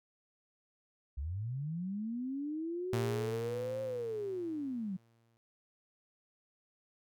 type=linear two-way sweep; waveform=sine; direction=up then down; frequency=62.8 to 535 to 178 Hz; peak=-35 dBFS; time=1.17-4.97 s; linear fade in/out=10 ms; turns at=3.82 s
type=tone with exponential decay; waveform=sawtooth; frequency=115.4 Hz; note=A#2; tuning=17 cents flat; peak=-27 dBFS; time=2.93-5.37 s; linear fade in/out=0 ms; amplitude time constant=530 ms
effects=none